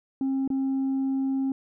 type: tone with dropouts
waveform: sine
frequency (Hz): 268.3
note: C4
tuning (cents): +44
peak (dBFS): -21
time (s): 0.21-1.52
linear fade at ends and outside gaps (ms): 2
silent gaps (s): 0.477-0.502
effects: tanh soft clip ceiling -22 dBFS